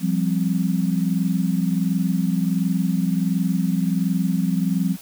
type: chord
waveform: sine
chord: F suspended second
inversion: none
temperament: equal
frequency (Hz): 174.61 / 196 / 261.6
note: F3 / G3 / C4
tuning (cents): 0 / 0 / 0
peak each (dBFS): -21 / -22 / -26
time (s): 0-4.97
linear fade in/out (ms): 50
effects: white hiss -43 dBFS RMS until 5.01 s